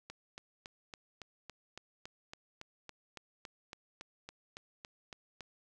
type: click train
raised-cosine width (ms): 0.2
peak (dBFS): -28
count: 20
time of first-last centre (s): 0.1-5.407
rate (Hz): 3.58
effects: none